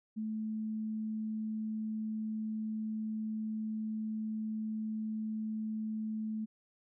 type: tone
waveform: sine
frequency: 217.6 Hz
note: A3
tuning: 19 cents flat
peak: -34 dBFS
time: 0.16-6.46 s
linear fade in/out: 20 ms
effects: none